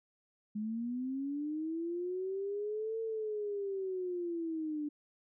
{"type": "linear two-way sweep", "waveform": "sine", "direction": "up then down", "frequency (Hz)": [207.7, 451.9, 292.4], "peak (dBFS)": -34, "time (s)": [0.55, 4.89], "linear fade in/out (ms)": 10, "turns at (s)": 3, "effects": []}